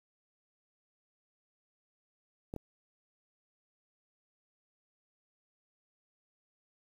clicks, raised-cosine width 2 ms, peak -26 dBFS, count 2, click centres 2.539 / 2.563 s, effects 9-bit

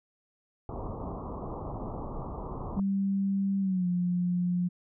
pink low-pass noise, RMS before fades -37 dBFS, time 0.69-2.8 s, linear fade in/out 2 ms, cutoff 1200 Hz, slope 96 dB/octave
sine tone with pitch glide, 196 to 177.67 Hz, G3 to F3, 0 to +30 cents, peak -25 dBFS, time 2.76-4.69 s, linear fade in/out 20 ms, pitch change -170 cents, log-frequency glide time 3.6-3.87 s
effects none

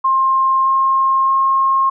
sine tone with pitch steps, 1061 / 1068 / 1074 Hz, C6 / C6 / C6, +24 / +35 / +45 cents, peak -11 dBFS, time 0.04-1.9 s, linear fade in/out 10 ms, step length 620 ms, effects none

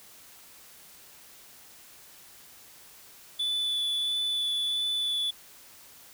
triangle tone with vibrato, 3469 Hz, A7, 25 cents flat, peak -25 dBFS, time 3.39-5.31 s, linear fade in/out 10 ms, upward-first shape sine, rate 1.5 Hz, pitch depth 10 cents each way, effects white hiss -52 dBFS RMS until 6.13 s

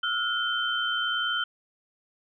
sine tone cluster, 1314 / 1435 / 3096 Hz, E6 / F6 / G7, -6 / +47 / -22 cents, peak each -35 / -28 / -28 dBFS, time 0.03-1.44 s, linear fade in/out 5 ms, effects none

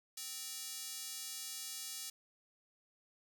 square tone with high-pass filter, 260 Hz, C4, 11 cents flat, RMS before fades -45 dBFS, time 0.17-2.1 s, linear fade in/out 5 ms, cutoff 5300 Hz, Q 0.89, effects none

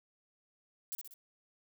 violet noise with echo, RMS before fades -39 dBFS, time 0.92-0.95 s, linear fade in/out 0 ms, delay 63 ms, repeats 3, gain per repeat -5 dB, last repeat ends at 1.139 s, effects none

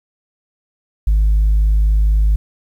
sine tone, 52.1 Hz, G#1, 6 cents sharp, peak -8 dBFS, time 1.07-2.36 s, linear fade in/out 5 ms, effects tanh soft clip ceiling -8 dBFS + 8-bit

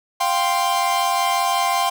45% pulse chord, F suspended second, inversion none, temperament equal, 698.5 / 784 / 1046.5 Hz, F5 / G5 / C6, 0 / 0 / 0 cents, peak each -23 / -22 / -21 dBFS, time 0.2-1.9 s, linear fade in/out 10 ms, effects none

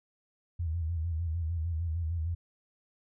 sine tone with vibrato, 82.41 Hz, E2, in tune, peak -29 dBFS, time 0.59-2.35 s, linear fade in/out 10 ms, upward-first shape square, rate 6.6 Hz, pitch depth 71 cents each way, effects none

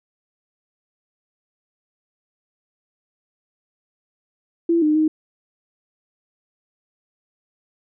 sine tone with pitch steps, 336.5 / 304.5 / 311.6 Hz, E4 / D#4 / D#4, +36 / -37 / +3 cents, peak -14 dBFS, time 4.69-5.08 s, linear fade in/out 5 ms, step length 130 ms, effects none

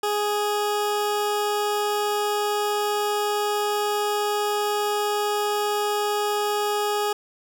20% pulse tone, 415.3 Hz, G#4, in tune, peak -17 dBFS, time 0.03-7.13 s, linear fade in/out 5 ms, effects none

